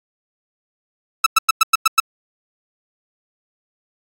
sawtooth tone bursts, 1311 Hz, E6, 10 cents flat, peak -5 dBFS, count 7, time 1.24-2.001 s, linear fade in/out 5 ms, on 23 ms, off 100 ms, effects AAC 64 kbps

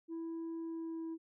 sine tone with pitch glide, 329.6 to 326.4 Hz, E4 to E4, 0 to -17 cents, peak -36 dBFS, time 0.08-1.18 s, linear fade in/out 50 ms, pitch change -17 cents, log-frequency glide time 0.59-1.07 s, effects tanh soft clip ceiling -38 dBFS

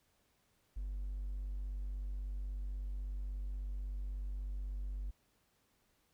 triangle tone with hard clipping, 48.16 Hz, G1, 30 cents flat, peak -38 dBFS, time 0.76-5.11 s, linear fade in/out 10 ms, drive 4 dB, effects pink hiss -75 dBFS RMS until 6.13 s

